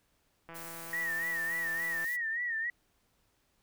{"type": "click train", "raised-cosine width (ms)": 0.5, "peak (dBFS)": -32, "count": 259, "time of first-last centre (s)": [0.49, 2.044], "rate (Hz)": 166}
{"type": "noise", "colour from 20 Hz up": "blue", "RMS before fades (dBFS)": -46, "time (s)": [0.54, 2.17], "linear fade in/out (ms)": 20}
{"type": "tone with vibrato", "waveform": "sine", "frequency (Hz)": 1864.7, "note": "A#6", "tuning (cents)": 0, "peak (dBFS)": -31, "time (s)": [0.93, 2.7], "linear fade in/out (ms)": 2, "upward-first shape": "sine", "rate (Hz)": 3.5, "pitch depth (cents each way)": 89}
{"effects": ["pink hiss -73 dBFS RMS until 3.62 s"]}